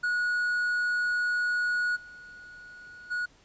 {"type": "tone with level steps", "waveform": "triangle", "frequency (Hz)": 1457, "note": "F#6", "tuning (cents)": -27, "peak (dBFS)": [-23, -43, -26], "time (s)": [0.03, 3.26], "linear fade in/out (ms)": 10, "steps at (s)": [1.95, 3.1], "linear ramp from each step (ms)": 20, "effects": ["pink hiss -60 dBFS RMS until 3.44 s", "resampled to 16000 Hz"]}